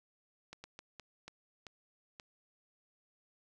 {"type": "slowing click train", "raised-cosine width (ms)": 0.2, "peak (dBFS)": -30, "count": 7, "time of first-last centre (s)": [0.53, 2.198], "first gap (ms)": 110, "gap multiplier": 1.37, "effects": []}